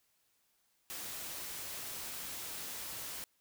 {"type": "noise", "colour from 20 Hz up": "white", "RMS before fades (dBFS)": -43, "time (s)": [0.9, 3.24], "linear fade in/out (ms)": 0, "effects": ["white hiss -75 dBFS RMS until 3.4 s"]}